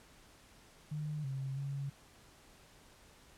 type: tone with pitch steps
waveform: sine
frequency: 151.2 / 134.7 / 139.2 Hz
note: D#3 / C#3 / C#3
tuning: -49 / -49 / +8 cents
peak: -36 dBFS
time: 0.91-1.9 s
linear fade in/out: 10 ms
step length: 330 ms
effects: pink hiss -61 dBFS RMS until 3.37 s + low-pass 11000 Hz 12 dB/octave